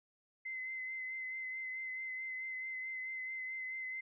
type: tone with vibrato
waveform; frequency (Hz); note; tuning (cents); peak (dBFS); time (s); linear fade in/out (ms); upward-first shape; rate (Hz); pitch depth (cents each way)
sine; 2055; C7; -32; -39; 0.45-4.01; 10; sine; 4.6; 21
effects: none